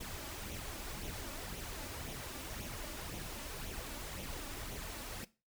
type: noise with flanger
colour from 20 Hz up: pink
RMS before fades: -44 dBFS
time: 0-5.25 s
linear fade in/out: 10 ms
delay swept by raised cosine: 0.31 to 3.51 ms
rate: 1.9 Hz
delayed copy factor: +0.55
effects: noise-tail reverb RT60 0.3 s tail -18 dB re dry